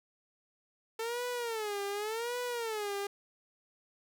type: tone with vibrato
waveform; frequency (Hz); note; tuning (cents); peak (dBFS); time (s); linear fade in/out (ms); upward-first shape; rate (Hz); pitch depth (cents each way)
sawtooth; 443.9; A4; +15; -30; 0.99-3.07; 5; sine; 0.88; 180
effects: none